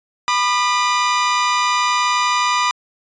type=tone pair together; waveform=sawtooth; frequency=987.8 / 1206.9 Hz; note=B5 / D6; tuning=0 / +47 cents; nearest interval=minor third; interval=347 cents; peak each=-14 dBFS; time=0.28-2.71 s; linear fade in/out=0 ms; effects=resampled to 16000 Hz